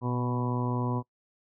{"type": "harmonic tone with a mistuned harmonic", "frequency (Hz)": 123.47, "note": "B2", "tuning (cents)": 0, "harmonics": [1, 2, 3, 4, 5, 6, 7, 8, 9], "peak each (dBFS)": [-29, -32, -37, -40, -44, -44, -44, -36, -47], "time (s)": [0.01, 1.03], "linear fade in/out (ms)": 50, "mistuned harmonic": 1, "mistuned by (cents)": -24, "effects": ["noise-tail reverb RT60 0.1 s tail -23 dB re dry"]}